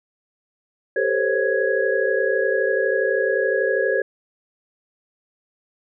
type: tone cluster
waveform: sine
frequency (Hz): 392.6 / 445.6 / 514 / 546 / 1666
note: G4 / A4 / C5 / C#5 / G#6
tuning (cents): +3 / +22 / -31 / -26 / +5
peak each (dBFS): -24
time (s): 0.96-4.02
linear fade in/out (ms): 5
effects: none